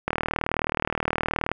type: click train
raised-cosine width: 0.5 ms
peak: -8 dBFS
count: 57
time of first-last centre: 0.08-1.516 s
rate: 39 Hz
effects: none